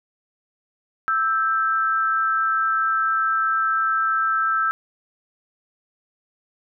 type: tone pair together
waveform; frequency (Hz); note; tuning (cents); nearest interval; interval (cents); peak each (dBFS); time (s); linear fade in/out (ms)
sine; 1318.5 / 1573.9; E6 / G6; 0 / +7; minor third; 307; -19 / -24; 1.08-4.71; 0
effects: none